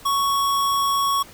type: tone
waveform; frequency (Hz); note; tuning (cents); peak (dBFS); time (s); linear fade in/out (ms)
square; 1112; C#6; +5; -19; 0.05-1.23; 10
effects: pink hiss -45 dBFS RMS until 1.33 s